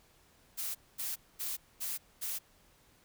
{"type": "noise bursts", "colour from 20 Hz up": "blue", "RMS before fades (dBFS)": -37, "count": 5, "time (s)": [0.57, 2.39], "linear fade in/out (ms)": 20, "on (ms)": 180, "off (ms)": 230, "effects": ["pink hiss -65 dBFS RMS until 3.04 s"]}